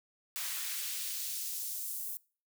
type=noise with high-pass filter sweep; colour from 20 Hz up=white; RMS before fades=-38 dBFS; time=0.36-2.17 s; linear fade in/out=0 ms; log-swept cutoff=1200 to 11000 Hz; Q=0.78; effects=noise-tail reverb RT60 0.4 s tail -23 dB re dry